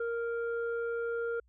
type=tone pair together; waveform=sine; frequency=466.2 / 1397 Hz; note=A#4 / F6; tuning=0 / 0 cents; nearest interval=octave + perfect fifth; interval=1900 cents; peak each=-31 / -38 dBFS; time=0-1.4 s; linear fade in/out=5 ms; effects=tanh soft clip ceiling -24 dBFS + added 60 Hz sine -63 dBFS peak until 1.48 s